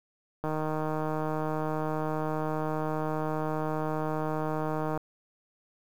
click train, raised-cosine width 1 ms, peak -18 dBFS, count 704, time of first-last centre 0.44-4.975 s, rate 155 Hz, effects 8-bit

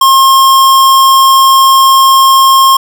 square tone, 1071 Hz, C6, 40 cents sharp, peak -3 dBFS, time 0.01-2.77 s, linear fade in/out 5 ms, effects none

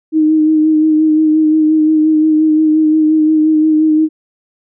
sine tone with vibrato, 311.1 Hz, D#4, in tune, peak -7 dBFS, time 0.12-4.09 s, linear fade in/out 50 ms, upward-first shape sine, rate 5.7 Hz, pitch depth 24 cents each way, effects none

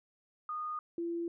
sine tone pair in turn, 1230 / 339.4 Hz, D#6 / F4, -20 / -49 cents, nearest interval octave + minor seventh, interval 2229 cents, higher first, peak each -35 / -33 dBFS, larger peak second, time 0.49-0.79 / 0.98-1.28 s, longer neither, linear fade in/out 2 ms, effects none

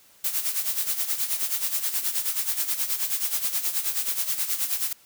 blue noise with tremolo, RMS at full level -24 dBFS, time 0.24-4.93 s, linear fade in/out 5 ms, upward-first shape sine, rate 9.4 Hz, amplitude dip 70%, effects white hiss -56 dBFS RMS until 5.05 s

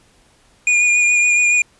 square tone with vibrato, 2436 Hz, D#7, 37 cents flat, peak -12 dBFS, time 0.67-1.62 s, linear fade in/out 2 ms, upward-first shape sine, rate 7.1 Hz, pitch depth 21 cents each way, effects pink hiss -54 dBFS RMS until 1.79 s + resampled to 24000 Hz

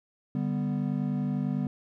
triangle chord, G major, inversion second, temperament equal, 146.83 / 196 / 246.9 Hz, D3 / G3 / B3, 0 / 0 / 0 cents, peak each -29 dBFS, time 0.35-1.67 s, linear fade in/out 2 ms, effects none

